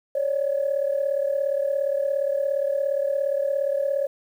sine tone pair together, 550.1 / 587.3 Hz, C#5 / D5, -13 / 0 cents, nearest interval minor second, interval 113 cents, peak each -22 / -25 dBFS, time 0.15-4.07 s, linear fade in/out 5 ms, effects tanh soft clip ceiling -14 dBFS + 9-bit

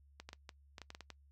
clicks, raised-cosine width 0.2 ms, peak -30 dBFS, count 10, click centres 0.2 / 0.29 / 0.331 / 0.492 / 0.782 / 0.817 / 0.904 / 0.949 / 1.007 / 1.103 s, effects noise-tail reverb RT60 0.1 s tail -22 dB re dry + added 70 Hz sine -62 dBFS peak until 1.31 s

